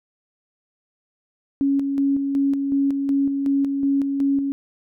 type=tone with tremolo; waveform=sine; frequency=277.2 Hz; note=C#4; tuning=in tune; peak=-16 dBFS; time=1.61-4.52 s; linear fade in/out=0 ms; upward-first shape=square; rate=2.7 Hz; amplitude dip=40%; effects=none